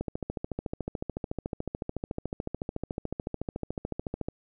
click train, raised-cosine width 2 ms, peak -18 dBFS, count 60, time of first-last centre 0.01-4.285 s, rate 13.8 Hz, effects none

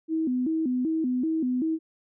sine tone with vibrato, 284 Hz, C#4, 42 cents sharp, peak -23 dBFS, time 0.08-1.79 s, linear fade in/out 50 ms, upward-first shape square, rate 2.6 Hz, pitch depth 210 cents each way, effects none

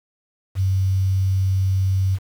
sine tone with quantisation, 95.3 Hz, G2, 48 cents flat, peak -16 dBFS, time 0.55-2.19 s, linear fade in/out 50 ms, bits 7, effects none

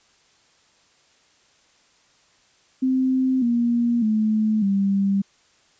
sine tone with pitch steps, 260.1 / 237.1 / 216.2 / 197.12 Hz, C4 / A#3 / A3 / G3, -10 / +30 / -30 / +10 cents, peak -17 dBFS, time 2.82-5.22 s, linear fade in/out 10 ms, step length 600 ms, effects white hiss -59 dBFS RMS until 5.79 s + resampled to 16000 Hz

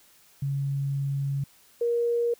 sine tone pair in turn, 139 / 472.4 Hz, C#3 / A#4, +5 / +23 cents, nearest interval octave + major sixth, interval 2118 cents, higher second, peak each -25 / -22 dBFS, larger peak second, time 0.42-1.44 / 1.81-2.34 s, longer first, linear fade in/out 5 ms, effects white hiss -58 dBFS RMS until 2.39 s

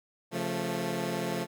15% pulse chord, Db augmented, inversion none, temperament equal with one note detuned, 136.13 / 174.61 / 220 Hz, Db3 / F3 / A3, -31 / 0 / 0 cents, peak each -31 / -27 / -28 dBFS, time 0.31-1.47 s, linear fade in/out 50 ms, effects none

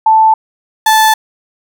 sine / 35% pulse tone pair in turn, 880 / 874.4 Hz, A5 / A5, 0 / -11 cents, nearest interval unison, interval 11 cents, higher first, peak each -4 dBFS, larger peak neither, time 0.06-0.34 / 0.86-1.14 s, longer neither, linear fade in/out 5 ms, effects none

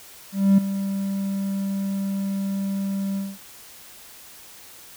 triangle tone with ADSR envelope, 196 Hz, G3, in tune, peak -8 dBFS, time 0.32-3.38 s, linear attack 260 ms, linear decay 7 ms, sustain -13 dB, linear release 210 ms, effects tanh soft clip ceiling -5 dBFS + white hiss -45 dBFS RMS until 4.96 s

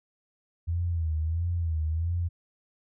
sine tone with vibrato, 82.41 Hz, E2, in tune, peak -25 dBFS, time 0.67-2.29 s, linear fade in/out 20 ms, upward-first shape sine, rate 1.5 Hz, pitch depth 94 cents each way, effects none

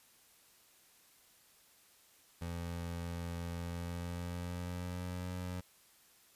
25% pulse tone with pitch glide, 85.6 to 90.32 Hz, F2 to F#2, -34 to -41 cents, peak -35 dBFS, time 2.41-5.61 s, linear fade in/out 10 ms, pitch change +93 cents, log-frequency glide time 3.6-5.28 s, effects white hiss -65 dBFS RMS until 6.35 s + resampled to 32000 Hz

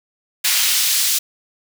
pink noise with high-pass filter sweep, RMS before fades -17 dBFS, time 0.44-1.19 s, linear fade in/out 10 ms, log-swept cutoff 2500 to 4400 Hz, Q 0.84, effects none

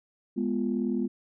sine chord, F diminished, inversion first, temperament equal, 207.7 / 246.9 / 349.2 Hz, Ab3 / Cb4 / F4, 0 / 0 / 0 cents, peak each -29 / -28 / -32 dBFS, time 0.36-1.08 s, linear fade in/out 20 ms, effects tanh soft clip ceiling -16 dBFS

